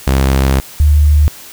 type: tone pair in turn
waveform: sawtooth / sine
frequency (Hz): 66.9 / 74.32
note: C2 / D2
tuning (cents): +39 / +21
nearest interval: major second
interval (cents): 182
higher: second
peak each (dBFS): -5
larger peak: neither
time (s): 0.07-0.6 / 0.8-1.28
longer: first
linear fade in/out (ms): 0
effects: white hiss -34 dBFS RMS until 1.52 s